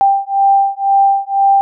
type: beating tone pair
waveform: sine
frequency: 788 / 790 Hz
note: G5 / G5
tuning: +9 / +13 cents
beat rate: 2 Hz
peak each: -12 dBFS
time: 0.01-1.61 s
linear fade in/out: 0 ms
effects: none